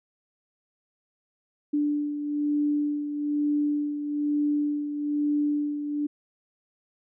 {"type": "beating tone pair", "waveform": "sine", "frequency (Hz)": [293.7, 294.8], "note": ["D4", "D4"], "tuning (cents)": [0, 7], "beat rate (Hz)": 1.1, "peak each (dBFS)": [-24, -32], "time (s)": [1.73, 6.07], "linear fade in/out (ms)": 10, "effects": []}